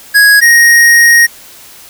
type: tone pair in turn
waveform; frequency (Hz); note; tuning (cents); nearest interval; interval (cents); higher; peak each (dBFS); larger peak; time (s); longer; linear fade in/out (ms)
square; 1661.2 / 1871.5; G#6 / A#6; 0 / +6; major second; 206; second; -3; neither; 0.14-0.41 / 0.41-1.27; second; 20
effects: white hiss -35 dBFS RMS until 1.89 s